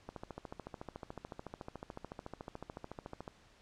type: click train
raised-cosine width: 1 ms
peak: -29 dBFS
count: 45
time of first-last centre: 0.09-3.278 s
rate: 13.8 Hz
effects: pink hiss -64 dBFS RMS until 3.61 s + low-pass 6000 Hz 12 dB/octave